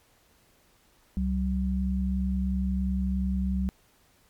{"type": "tone pair together", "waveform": "sine", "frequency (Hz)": [67.03, 190], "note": ["C2", "F#3"], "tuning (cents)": [42, 46], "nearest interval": "octave + tritone", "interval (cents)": 1804, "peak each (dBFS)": -27, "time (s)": [1.17, 3.69], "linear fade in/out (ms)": 0, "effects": ["pink hiss -63 dBFS RMS until 4.29 s", "MP3 96 kbps"]}